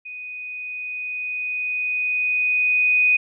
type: tone with level ramp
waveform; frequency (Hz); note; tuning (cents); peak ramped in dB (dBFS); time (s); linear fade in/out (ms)
sine; 2489; D#7; 0; -32 to -13; 0.05-3.17; 10
effects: none